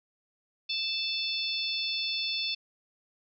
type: harmonic tone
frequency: 880 Hz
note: A5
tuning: in tune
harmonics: 3 / 4 / 5 / 6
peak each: -35 / -33 / -34 / -37 dBFS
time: 0.69-2.55 s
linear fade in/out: 10 ms
effects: none